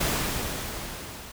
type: noise with level ramp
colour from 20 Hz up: pink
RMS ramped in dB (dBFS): -25 to -42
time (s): 0-1.32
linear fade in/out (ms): 10
effects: none